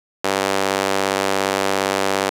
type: tone with high-pass filter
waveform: sawtooth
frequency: 97.3 Hz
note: G2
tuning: 12 cents flat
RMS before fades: -20 dBFS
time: 0.24-2.3 s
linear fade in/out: 5 ms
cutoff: 470 Hz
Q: 0.99
effects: low-pass 11000 Hz 12 dB/octave + 7-bit